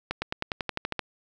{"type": "accelerating click train", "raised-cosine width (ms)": 0.3, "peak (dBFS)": -12, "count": 11, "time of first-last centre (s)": [0.11, 0.993], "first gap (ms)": 110, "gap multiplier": 0.95, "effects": []}